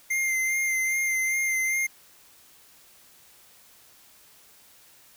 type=tone with vibrato; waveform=square; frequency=2095 Hz; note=C7; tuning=2 cents sharp; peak=-24 dBFS; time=0.1-1.87 s; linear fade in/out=10 ms; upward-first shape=sine; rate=2.5 Hz; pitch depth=24 cents each way; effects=white hiss -55 dBFS RMS until 5.16 s